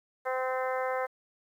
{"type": "harmonic tone", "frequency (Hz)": 258.2, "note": "C4", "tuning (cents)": -23, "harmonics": [2, 3, 4, 5, 6, 7, 8], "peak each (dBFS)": [-31, -35, -37, -39, -41, -42, -43], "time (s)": [0.25, 1.07], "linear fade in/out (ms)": 20, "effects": ["10-bit"]}